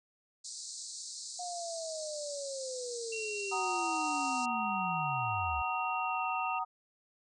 white band-pass noise, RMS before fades -44 dBFS, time 0.44-4.46 s, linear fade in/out 10 ms, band 4000 to 8600 Hz, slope 96 dB/octave
sine linear sweep, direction down, 720 to 61.74 Hz, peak -38 dBFS, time 1.39-5.62 s, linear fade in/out 5 ms
sine tone with pitch glide, 2734 to 2714 Hz, F7 to E7, -37 to +50 cents, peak -38 dBFS, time 3.12-6.59 s, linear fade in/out 5 ms, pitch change -13 cents, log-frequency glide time 6.04-6.26 s
sine chord, D# minor, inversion first, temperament equal with one note detuned, 749.9 / 932.3 / 1244.5 Hz, F#5 / A#5 / D#6, +23 / 0 / 0 cents, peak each -36 dBFS, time 3.51-6.65 s, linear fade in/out 20 ms
effects none

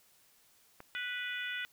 click, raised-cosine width 0.5 ms, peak -32 dBFS, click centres 0.804 s
harmonic tone, 492.9 Hz, B4, 3 cents flat, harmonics 3 / 4 / 5 / 6 / 7, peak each -39 / -41 / -43 / -45 / -46 dBFS, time 0.95-1.65 s, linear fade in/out 0 ms
effects white hiss -66 dBFS RMS until 1.72 s

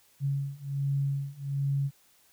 sine beating tone pair, 138.59 / 139.89 Hz, C#3 / C#3, 0 / +16 cents, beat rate 1.3 Hz, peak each -31 / -30 dBFS, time 0.2-1.91 s, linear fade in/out 50 ms, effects white hiss -63 dBFS RMS until 2.32 s

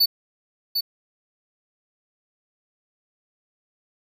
square tone with echo, 4494 Hz, C#8, 23 cents sharp, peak -15 dBFS, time 0-0.06 s, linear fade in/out 10 ms, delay 750 ms, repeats 1, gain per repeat -6 dB, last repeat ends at 0.81 s, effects 9-bit

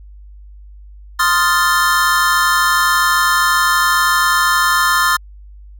square chord, F dominant seventh, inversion second, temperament equal, 1046.5 / 1244.5 / 1396.9 / 1760 Hz, C6 / Eb6 / F6 / A6, 0 / 0 / 0 / 0 cents, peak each -18 dBFS, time 1.19-5.17 s, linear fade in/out 10 ms, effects added 50 Hz sine -35 dBFS peak until 5.79 s

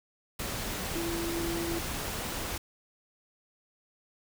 sine tone in noise, 337 Hz, E4, 38 cents sharp, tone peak -32 dBFS, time 0.95-1.79 s, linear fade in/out 5 ms, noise pink, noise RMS -35 dBFS, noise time 0.39-2.58 s, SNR 0 dB, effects none

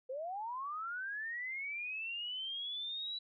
sine linear sweep, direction up, 495.5 to 3951 Hz, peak -38 dBFS, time 0.09-3.19 s, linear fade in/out 10 ms, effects none

